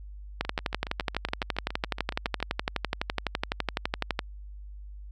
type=two click trains; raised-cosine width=0.3 ms; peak=-19 / -10 dBFS; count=15 / 46; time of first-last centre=0.45-2.403 / 0.41-4.192 s; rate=7.17 / 11.9 Hz; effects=added 50 Hz sine -40 dBFS peak until 5.11 s